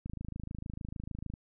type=click train; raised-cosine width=5 ms; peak=-27 dBFS; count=35; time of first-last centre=0.06-1.338 s; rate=26.6 Hz; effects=none